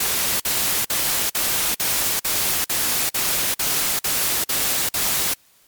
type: noise bursts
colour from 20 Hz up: white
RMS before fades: -21 dBFS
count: 12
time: 0-5.339 s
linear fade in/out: 5 ms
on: 400 ms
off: 49 ms
effects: white hiss -56 dBFS RMS until 5.67 s + MP3 96 kbps